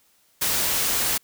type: noise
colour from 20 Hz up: white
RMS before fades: -23 dBFS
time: 0.41-1.18 s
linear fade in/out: 10 ms
effects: white hiss -62 dBFS RMS until 1.23 s